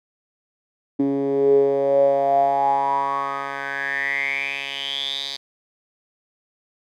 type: tone with band-pass filter sweep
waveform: 10% pulse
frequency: 138.59 Hz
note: C#3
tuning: in tune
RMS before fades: -21 dBFS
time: 0.99-5.37 s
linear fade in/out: 10 ms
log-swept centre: 300 to 4200 Hz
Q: 9.5
effects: none